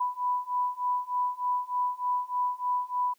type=beating tone pair; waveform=sine; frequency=989 / 992.3 Hz; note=B5 / B5; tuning=+2 / +8 cents; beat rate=3.3 Hz; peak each=-30 / -29 dBFS; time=0-3.14 s; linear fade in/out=10 ms; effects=white hiss -68 dBFS RMS until 3.18 s + high-pass 200 Hz 12 dB/octave

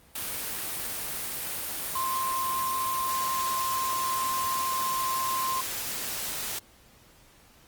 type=tone in noise; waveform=sine; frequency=1049 Hz; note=C6; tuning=4 cents sharp; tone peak=-27 dBFS; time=1.95-5.61 s; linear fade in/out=5 ms; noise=white; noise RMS=-33 dBFS; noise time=0.15-6.59 s; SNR=+3 dB; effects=pink hiss -57 dBFS RMS until 7.67 s + Opus 32 kbps

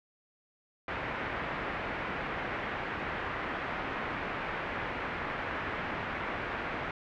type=low-pass noise; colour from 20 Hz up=white; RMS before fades=-36 dBFS; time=0.88-6.91 s; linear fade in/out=2 ms; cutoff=2100 Hz; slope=24 dB/octave; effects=none

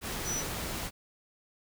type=tone in noise; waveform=sine; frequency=5920 Hz; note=F#8; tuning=in tune; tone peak=-32 dBFS; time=0.24-0.44 s; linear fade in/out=50 ms; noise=pink; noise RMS=-36 dBFS; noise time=0.01-0.91 s; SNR=+1 dB; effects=none

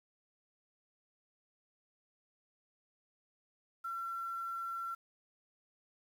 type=tone with quantisation; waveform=sine; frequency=1357 Hz; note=E6; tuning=50 cents sharp; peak=-37 dBFS; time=3.84-4.95 s; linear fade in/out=10 ms; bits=10; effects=none

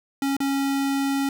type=tone with dropouts; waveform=square; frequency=275.5 Hz; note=C#4; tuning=11 cents flat; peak=-22 dBFS; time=0.22-1.29 s; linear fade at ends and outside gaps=2 ms; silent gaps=0.367-0.403 s; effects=none

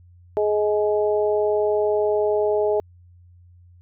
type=harmonic tone; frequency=210.2 Hz; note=G#3; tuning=21 cents sharp; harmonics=2 / 3 / 4; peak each=-19 / -23 / -29 dBFS; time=0.37-2.8 s; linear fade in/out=0 ms; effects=added 88 Hz sine -47 dBFS peak until 3.81 s

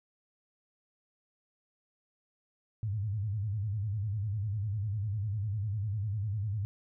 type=tone with vibrato; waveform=sine; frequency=103.5 Hz; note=G#2; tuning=5 cents flat; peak=-30 dBFS; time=2.83-6.65 s; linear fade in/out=0 ms; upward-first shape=square; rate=10 Hz; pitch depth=110 cents each way; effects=none

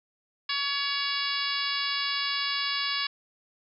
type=harmonic tone; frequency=564 Hz; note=C#5; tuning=30 cents sharp; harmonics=2 / 3 / 4 / 5 / 6 / 7 / 8 / 9; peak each=-35 / -35 / -35 / -35 / -35 / -35 / -35 / -35 dBFS; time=0.49-3.07 s; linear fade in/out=5 ms; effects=none

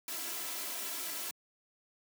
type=noise with comb filter; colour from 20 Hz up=white; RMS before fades=-39 dBFS; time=0.08-1.31 s; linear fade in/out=2 ms; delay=3 ms; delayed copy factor=+0.65; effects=high-pass 200 Hz 12 dB/octave

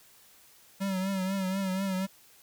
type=tone with vibrato; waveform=square; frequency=191 Hz; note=G3; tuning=45 cents flat; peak=-29 dBFS; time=0.8-2.07 s; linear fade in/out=20 ms; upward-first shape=triangle; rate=4.1 Hz; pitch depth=66 cents each way; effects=white hiss -58 dBFS RMS until 2.42 s

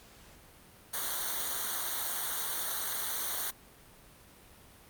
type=noise with comb filter; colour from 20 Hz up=white; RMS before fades=-34 dBFS; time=0.93-3.51 s; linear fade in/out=10 ms; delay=0.39 ms; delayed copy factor=-1; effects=pink hiss -56 dBFS RMS until 4.89 s + Opus 48 kbps

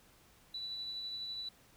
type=tone with tremolo; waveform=sine; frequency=3960 Hz; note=B7; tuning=4 cents sharp; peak=-38 dBFS; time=0.54-1.49 s; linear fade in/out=5 ms; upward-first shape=sine; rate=12 Hz; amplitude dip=25%; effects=pink hiss -64 dBFS RMS until 1.76 s

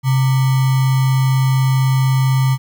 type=tone with sample-and-hold; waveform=sine; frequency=132.1 Hz; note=C3; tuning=17 cents sharp; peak=-11 dBFS; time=0.03-2.58 s; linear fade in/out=50 ms; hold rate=1050 Hz; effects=none

